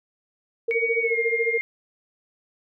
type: tone with tremolo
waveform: sine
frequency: 460.7 Hz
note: A#4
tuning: 20 cents flat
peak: -19 dBFS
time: 0.68-1.58 s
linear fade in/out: 5 ms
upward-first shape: sine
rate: 14 Hz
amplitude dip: 95%
type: tone with pitch glide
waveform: sine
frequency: 2247 to 2121 Hz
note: C#7 to C7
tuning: +23 to +23 cents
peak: -23 dBFS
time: 0.71-1.61 s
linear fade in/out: 0 ms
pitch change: -100 cents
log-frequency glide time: 1.01-1.18 s
effects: none